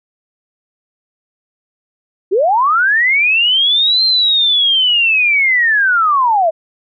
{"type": "linear two-way sweep", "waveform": "sine", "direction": "up then down", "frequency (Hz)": [343.6, 4175, 614], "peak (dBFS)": -9, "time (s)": [2.31, 6.51], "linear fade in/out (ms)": 20, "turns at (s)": 4.04, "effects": []}